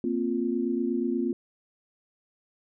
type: chord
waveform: sine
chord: Bb suspended second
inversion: none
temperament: equal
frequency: 233.1 / 261.6 / 349.2 Hz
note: Bb3 / C4 / F4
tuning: 0 / 0 / 0 cents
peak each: -29 dBFS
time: 0.04-1.33 s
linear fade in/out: 2 ms
effects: none